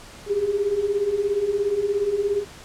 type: beating tone pair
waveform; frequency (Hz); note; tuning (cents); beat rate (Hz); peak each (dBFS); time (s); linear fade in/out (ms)
sine; 392 / 409; G4 / G#4; 0 / -26; 17; -26 / -21; 0.26-2.45; 50
effects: pink hiss -43 dBFS RMS until 2.64 s + low-pass 9000 Hz 12 dB/octave